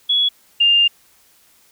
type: tone pair in turn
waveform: sine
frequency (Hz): 3375 / 2804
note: G#7 / F7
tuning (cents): +27 / +6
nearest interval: minor third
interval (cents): 321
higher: first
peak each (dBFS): -13 / -10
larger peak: second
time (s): 0.09-0.29 / 0.6-0.88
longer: second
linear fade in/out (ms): 10
effects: white hiss -54 dBFS RMS until 1.71 s